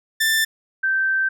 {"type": "tone pair in turn", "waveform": ["sawtooth", "sine"], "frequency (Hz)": [1775, 1556.2], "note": ["A6", "G6"], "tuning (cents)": [15, -13], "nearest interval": "major second", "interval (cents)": 228, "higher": "first", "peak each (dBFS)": [-13, -17], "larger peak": "first", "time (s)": [[0.2, 0.45], [0.83, 1.29]], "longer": "second", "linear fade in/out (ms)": 10, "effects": []}